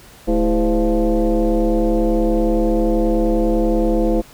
sine tone with frequency modulation, 146.83 Hz, D3, in tune, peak -13 dBFS, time 0.27-4.22 s, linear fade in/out 20 ms, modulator 182 Hz, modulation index 2.4, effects pink hiss -44 dBFS RMS until 4.33 s

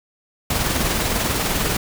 pink noise with tremolo, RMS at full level -19 dBFS, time 0.5-1.77 s, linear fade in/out 5 ms, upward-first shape triangle, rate 20 Hz, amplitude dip 45%, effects none

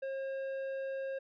triangle tone with tanh clipping, 538 Hz, C5, 48 cents sharp, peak -37 dBFS, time 0.02-1.19 s, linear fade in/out 10 ms, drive 13 dB, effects none

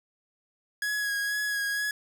45% pulse tone with vibrato, 1665 Hz, G#6, 4 cents sharp, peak -27 dBFS, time 0.82-1.91 s, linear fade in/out 2 ms, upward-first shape sine, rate 2.1 Hz, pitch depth 22 cents each way, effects none

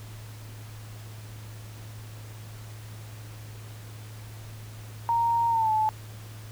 sine tone with pitch glide, 930 to 867.7 Hz, A#5 to A5, -4 to -24 cents, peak -21 dBFS, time 5.09-5.89 s, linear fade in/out 0 ms, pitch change -120 cents, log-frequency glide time 5.49-5.71 s, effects added 108 Hz sine -40 dBFS peak until 6.51 s + pink hiss -49 dBFS RMS until 6.51 s

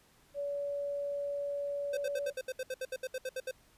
sine tone, 570 Hz, C#5, 48 cents sharp, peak -33 dBFS, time 0.34-2.33 s, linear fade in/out 50 ms
square tone bursts, 517 Hz, C5, 21 cents flat, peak -35 dBFS, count 15, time 1.93-3.512 s, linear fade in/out 5 ms, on 42 ms, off 68 ms
effects pink hiss -65 dBFS RMS until 3.77 s + resampled to 32000 Hz

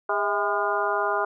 harmonic tone with a mistuned harmonic, 203.3 Hz, G#3, 37 cents flat, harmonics 2 / 3 / 4 / 5 / 6 / 7, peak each -29 / -29 / -29 / -29 / -29 / -29 dBFS, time 0.09-1.25 s, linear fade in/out 5 ms, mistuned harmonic 3, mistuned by +90 cents, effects none

